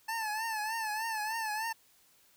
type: tone with vibrato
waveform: 25% pulse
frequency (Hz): 877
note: A5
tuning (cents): -6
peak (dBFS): -29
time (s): 0.08-1.73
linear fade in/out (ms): 10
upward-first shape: triangle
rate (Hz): 3.3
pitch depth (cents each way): 89
effects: white hiss -65 dBFS RMS until 2.36 s